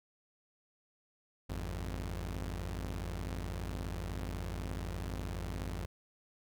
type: tone pair together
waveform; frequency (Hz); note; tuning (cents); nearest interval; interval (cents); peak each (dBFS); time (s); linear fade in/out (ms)
sawtooth; 51.95 / 87.31; G#1 / F2; +1 / 0; major sixth; 899; -35 / -37; 1.49-5.86; 10
effects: none